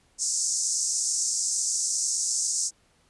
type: band-pass noise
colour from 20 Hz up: white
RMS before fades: -27 dBFS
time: 0.18-2.71 s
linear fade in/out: 50 ms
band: 5500 to 8300 Hz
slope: 48 dB/octave
effects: pink hiss -64 dBFS RMS until 3.09 s + resampled to 24000 Hz